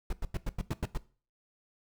brown noise bursts, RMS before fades -31 dBFS, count 8, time 0.1-0.976 s, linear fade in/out 2 ms, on 29 ms, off 92 ms, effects noise-tail reverb RT60 0.4 s tail -18 dB re dry

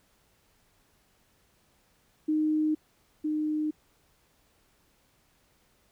sine tone pair in turn, 308.4 / 305.9 Hz, D#4 / D#4, -15 / -29 cents, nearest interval unison, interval 14 cents, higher first, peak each -23 / -26 dBFS, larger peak first, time 2.28-2.75 / 3.24-3.71 s, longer neither, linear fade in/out 10 ms, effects pink hiss -67 dBFS RMS until 5.91 s

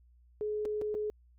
sine tone with dropouts, 423.1 Hz, G#4, 32 cents sharp, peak -31 dBFS, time 0.41-1.1 s, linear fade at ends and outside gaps 0 ms, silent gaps 0.652-0.656 / 0.814-0.819 / 0.943-0.95 s, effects added 60 Hz sine -59 dBFS peak until 1.38 s

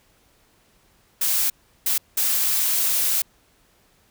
blue noise bursts at uneven times, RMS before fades -21 dBFS, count 3, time 1.21-1.5 / 1.86-1.98 / 2.17-3.22 s, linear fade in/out 5 ms, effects pink hiss -60 dBFS RMS until 4.1 s

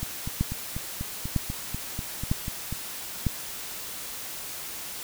two click trains, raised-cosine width 5 ms, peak -11 / -19 dBFS, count 4 / 12, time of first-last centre 0.41-3.267 / 0.03-2.726 s, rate 1.05 / 4.08 Hz, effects white hiss -37 dBFS RMS until 5.03 s

